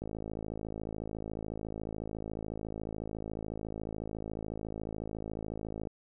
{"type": "click train", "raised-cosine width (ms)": 2, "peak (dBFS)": -25, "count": 317, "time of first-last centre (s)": [0.02, 5.872], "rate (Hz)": 54, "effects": []}